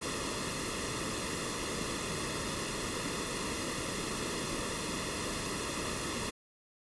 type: noise with comb filter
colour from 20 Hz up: pink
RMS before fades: -36 dBFS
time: 0.01-6.31 s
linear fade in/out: 20 ms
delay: 1.3 ms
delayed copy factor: -0.7
effects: resampled to 24000 Hz